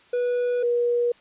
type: tone pair in turn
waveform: triangle / sine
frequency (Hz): 489.1 / 479.9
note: B4 / B4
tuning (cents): -17 / -50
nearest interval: unison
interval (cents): 33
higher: first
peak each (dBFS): -19 / -19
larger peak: neither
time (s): 0.13-0.63 / 0.63-1.12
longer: first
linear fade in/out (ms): 5
effects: white hiss -55 dBFS RMS until 1.2 s + resampled to 8000 Hz